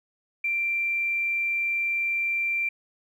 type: tone with tanh clipping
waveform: triangle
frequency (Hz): 2359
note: D7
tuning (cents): +7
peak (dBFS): -23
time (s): 0.44-2.69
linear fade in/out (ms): 5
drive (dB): 2
effects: none